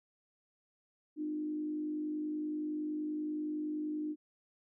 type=tone with frequency modulation; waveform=sine; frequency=303.6 Hz; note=D#4; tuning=42 cents flat; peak=-34 dBFS; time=1.16-4.16 s; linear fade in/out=50 ms; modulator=50.6 Hz; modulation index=0.38; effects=none